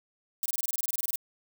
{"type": "noise bursts", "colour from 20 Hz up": "violet", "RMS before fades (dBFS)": -30, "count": 15, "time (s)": [0.43, 1.157], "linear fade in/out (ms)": 0, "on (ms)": 27, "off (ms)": 23, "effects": []}